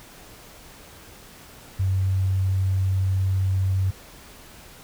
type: tone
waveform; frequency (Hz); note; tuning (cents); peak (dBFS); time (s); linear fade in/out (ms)
sine; 95; F#2; +46; -19; 1.79-3.91; 10
effects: pink hiss -46 dBFS RMS until 4.83 s